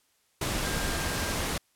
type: tone in noise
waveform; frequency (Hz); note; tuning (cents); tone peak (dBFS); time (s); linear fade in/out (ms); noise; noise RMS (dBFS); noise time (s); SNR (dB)
sine; 1600; G6; +35; -38; 0.64-1.33; 5; pink; -30; 0.41-1.58; -11
effects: white hiss -69 dBFS RMS until 1.75 s + low-pass 12000 Hz 12 dB/octave